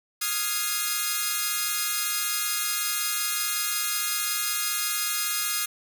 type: chord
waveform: 5% pulse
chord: F minor seventh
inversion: third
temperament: equal with one note detuned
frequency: 1244.5 / 1396.9 / 1661.2 / 2108 Hz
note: Eb6 / F6 / Ab6 / C7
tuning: 0 / 0 / 0 / +12 cents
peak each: -18 / -20 / -20 / -21 dBFS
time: 0.21-5.66 s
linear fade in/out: 10 ms
effects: none